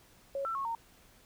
sine tone with pitch steps, 552 / 1338 / 1095 / 919 Hz, C#5 / E6 / C#6 / A#5, -7 / +25 / -22 / -25 cents, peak -32 dBFS, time 0.35-0.75 s, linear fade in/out 2 ms, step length 100 ms, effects pink hiss -61 dBFS RMS until 1.25 s

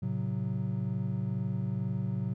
triangle chord, F# diminished, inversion first, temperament just, 111 / 133.2 / 185 Hz, A2 / C3 / F#3, +16 / +31 / 0 cents, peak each -32 dBFS, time 0.02-2.34 s, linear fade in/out 10 ms, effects none

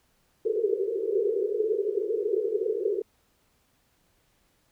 white band-pass noise, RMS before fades -27 dBFS, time 0.45-3.02 s, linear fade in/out 5 ms, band 380 to 460 Hz, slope 96 dB/octave, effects pink hiss -68 dBFS RMS until 4.71 s

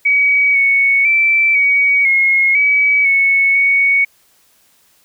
sine tone with pitch steps, 2266 / 2219 / 2331 / 2254 / 2159 / 2279 / 2208 / 2228 Hz, C#7 / C#7 / D7 / C#7 / C#7 / C#7 / C#7 / C#7, +37 / +1 / -14 / +28 / -46 / +47 / -7 / +8 cents, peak -9 dBFS, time 0.05-4.05 s, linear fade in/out 10 ms, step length 500 ms, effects white hiss -54 dBFS RMS until 5.04 s

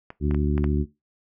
clicks, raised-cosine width 0.5 ms, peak -22 / -21 / -21 / -18 / -17 dBFS, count 5, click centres 0.104 / 0.311 / 0.346 / 0.579 / 0.642 s
harmonic tone, 73.42 Hz, D2, in tune, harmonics 1 / 2 / 3 / 4 / 5, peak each -23 / -26 / -28 / -29 / -30 dBFS, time 0.2-0.86 s, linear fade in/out 50 ms
effects noise-tail reverb RT60 0.2 s tail -18 dB re dry

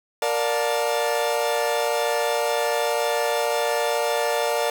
40% pulse chord, Bb major seventh, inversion none, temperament equal with one note detuned, 466.2 / 587.3 / 712.7 / 880 Hz, Bb4 / D5 / F5 / A5, 0 / 0 / +35 / 0 cents, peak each -25 / -24 / -27 / -28 dBFS, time 0.22-4.7 s, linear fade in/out 2 ms, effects none

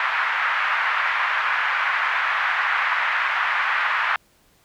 white band-pass noise, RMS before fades -22 dBFS, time 0-4.16 s, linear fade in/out 2 ms, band 990 to 2000 Hz, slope 24 dB/octave, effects pink hiss -59 dBFS RMS until 4.64 s

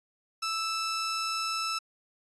sawtooth tone pair together, 1318.5 / 2637 Hz, E6 / E7, 0 / 0 cents, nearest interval octave, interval 1200 cents, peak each -27 dBFS, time 0.42-1.79 s, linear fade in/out 10 ms, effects resampled to 22050 Hz

